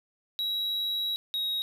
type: tone pair in turn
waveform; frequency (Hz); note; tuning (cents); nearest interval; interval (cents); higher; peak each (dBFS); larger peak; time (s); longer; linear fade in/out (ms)
triangle; 3873 / 3793; B7 / A#7; -35 / +29; unison; 36; first; -26; neither; 0.39-1.16 / 1.34-1.62; first; 0
effects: none